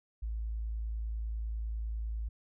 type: tone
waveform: sine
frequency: 55 Hz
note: A1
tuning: in tune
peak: -33 dBFS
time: 0.22-2.29 s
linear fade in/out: 10 ms
effects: none